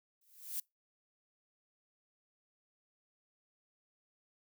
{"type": "noise with exponential growth", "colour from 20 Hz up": "violet", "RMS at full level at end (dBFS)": -35, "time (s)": [0.21, 0.6], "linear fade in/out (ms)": 5, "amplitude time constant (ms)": 84, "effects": ["noise-tail reverb RT60 0.2 s tail -26 dB re dry"]}